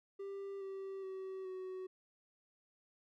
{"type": "tone with pitch steps", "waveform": "triangle", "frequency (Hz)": [394.7, 387.5, 380.4, 373.4], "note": ["G4", "G4", "F#4", "F#4"], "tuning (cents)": [12, -20, 48, 16], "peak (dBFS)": -40, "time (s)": [0.19, 1.87], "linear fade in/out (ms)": 10, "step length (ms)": 420, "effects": []}